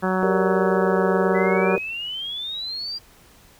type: harmonic tone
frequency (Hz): 186.6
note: F#3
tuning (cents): +15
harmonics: 1 / 2 / 3 / 4 / 5 / 6 / 7 / 8 / 9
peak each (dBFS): -23 / -26 / -28 / -29 / -30 / -31 / -31 / -32 / -33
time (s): 0.02-1.77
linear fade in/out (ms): 20
type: chord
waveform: sine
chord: G minor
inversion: none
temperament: equal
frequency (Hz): 392 / 466.2 / 587.3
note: G4 / Bb4 / D5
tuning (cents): 0 / 0 / 0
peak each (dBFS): -23 / -24 / -28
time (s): 0.23-1.78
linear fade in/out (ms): 0
type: exponential sweep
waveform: sine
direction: up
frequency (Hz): 1975.5 to 4822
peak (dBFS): -27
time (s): 1.34-2.99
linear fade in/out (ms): 20
effects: pink hiss -52 dBFS RMS until 3.59 s